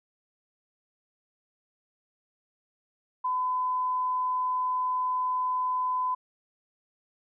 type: tone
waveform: sine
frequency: 1010 Hz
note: B5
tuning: 39 cents sharp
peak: -25 dBFS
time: 3.24-6.15 s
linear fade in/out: 10 ms
effects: none